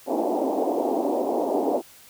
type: band-pass noise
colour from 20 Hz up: pink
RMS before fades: -24 dBFS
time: 0.06-1.82 s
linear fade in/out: 50 ms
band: 260 to 840 Hz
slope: 48 dB/octave
effects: white hiss -50 dBFS RMS until 2.09 s